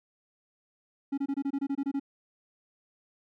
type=tone bursts; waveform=triangle; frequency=277.2 Hz; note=C#4; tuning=in tune; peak=-25 dBFS; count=11; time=1.12-1.998 s; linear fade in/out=10 ms; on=58 ms; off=24 ms; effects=none